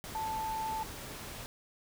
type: tone in noise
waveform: sine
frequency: 880 Hz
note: A5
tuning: in tune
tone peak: -33 dBFS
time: 0.15-0.83 s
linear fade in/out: 0 ms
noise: pink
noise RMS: -44 dBFS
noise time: 0.04-1.46 s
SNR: +8 dB
effects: none

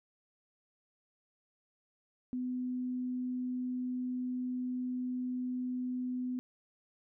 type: tone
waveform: sine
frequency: 251.3 Hz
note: B3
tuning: 30 cents sharp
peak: -33 dBFS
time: 2.33-6.39 s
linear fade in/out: 0 ms
effects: none

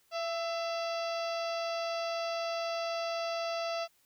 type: harmonic tone with a mistuned harmonic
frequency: 672 Hz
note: E5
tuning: 33 cents sharp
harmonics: 1 / 2 / 3 / 4 / 5 / 6 / 7 / 8 / 9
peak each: -33 / -40 / -48 / -44 / -48 / -51 / -45 / -51 / -54 dBFS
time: 0.11-3.88 s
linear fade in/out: 50 ms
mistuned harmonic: 2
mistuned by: -35 cents
effects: white hiss -69 dBFS RMS until 4.05 s

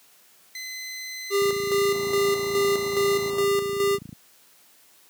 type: tone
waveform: 20% pulse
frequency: 2037 Hz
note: C7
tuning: 47 cents flat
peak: -28 dBFS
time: 0.55-3.3 s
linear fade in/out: 2 ms
type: tone with tremolo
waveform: square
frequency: 400 Hz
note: G4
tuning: 35 cents sharp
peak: -20 dBFS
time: 1.3-3.99 s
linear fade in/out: 50 ms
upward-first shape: square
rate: 2.4 Hz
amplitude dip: 50%
type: click train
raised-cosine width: 5 ms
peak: -23 dBFS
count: 76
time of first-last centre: 1.42-4.128 s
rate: 27.7 Hz
type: low-pass noise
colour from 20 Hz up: pink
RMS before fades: -39 dBFS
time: 1.9-3.48 s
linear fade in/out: 50 ms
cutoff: 1200 Hz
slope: 48 dB/octave
effects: white hiss -56 dBFS RMS until 5.09 s + high-pass 150 Hz 12 dB/octave

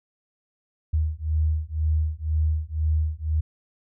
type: beating tone pair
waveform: sine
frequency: 77 / 79 Hz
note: D#2 / D#2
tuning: -17 / +27 cents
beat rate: 2 Hz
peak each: -24 dBFS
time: 0.93-3.41 s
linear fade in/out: 10 ms
effects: none

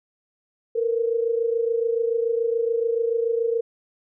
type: tone pair together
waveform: sine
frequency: 456.9 / 483.9 Hz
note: A#4 / B4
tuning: -35 / -35 cents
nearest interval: minor second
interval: 100 cents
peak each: -21 / -26 dBFS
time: 0.75-3.61 s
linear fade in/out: 10 ms
effects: none

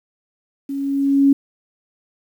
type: tone with level ramp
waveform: sine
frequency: 277.2 Hz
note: C#4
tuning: in tune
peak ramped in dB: -23 to -8 dBFS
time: 0.69-1.33 s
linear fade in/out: 5 ms
effects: 8-bit

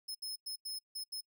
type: tone bursts at uneven times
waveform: sawtooth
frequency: 5180 Hz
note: E8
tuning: 31 cents flat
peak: -36 dBFS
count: 6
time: 0.08-0.15 / 0.22-0.36 / 0.46-0.56 / 0.65-0.79 / 0.95-1.04 / 1.12-1.21 s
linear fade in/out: 10 ms
effects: noise-tail reverb RT60 0.1 s tail -26 dB re dry

